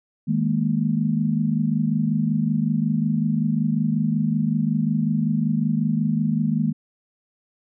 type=chord; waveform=sine; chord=D# suspended fourth; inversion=none; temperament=equal with one note detuned; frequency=157.92 / 207.7 / 233.1 Hz; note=D#3 / G#3 / A#3; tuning=+26 / 0 / 0 cents; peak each=-23 dBFS; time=0.27-6.73 s; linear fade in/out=20 ms; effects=none